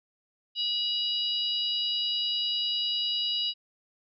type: harmonic tone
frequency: 970 Hz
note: B5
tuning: 31 cents flat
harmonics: 3 / 4 / 5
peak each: -29 / -31 / -33 dBFS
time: 0.55-3.54 s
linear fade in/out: 50 ms
effects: none